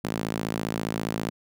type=tone with high-pass filter; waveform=sawtooth; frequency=54.9 Hz; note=A1; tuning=3 cents flat; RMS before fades=-30 dBFS; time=0.04-1.3 s; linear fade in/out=5 ms; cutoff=190 Hz; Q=1.3; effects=none